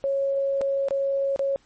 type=tone with dropouts; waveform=sine; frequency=550 Hz; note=C#5; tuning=14 cents flat; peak=-21 dBFS; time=0.04-1.56 s; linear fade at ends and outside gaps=0 ms; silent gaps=0.61-0.615 / 0.885-0.908 / 1.361-1.393 s; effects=pink hiss -61 dBFS RMS until 1.65 s + MP3 32 kbps